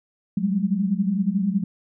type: tone cluster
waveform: sine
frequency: 183 / 197.2 / 208.1 Hz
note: F#3 / G3 / G#3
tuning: -19 / +11 / +4 cents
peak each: -24 dBFS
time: 0.37-1.64 s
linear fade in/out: 5 ms
effects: none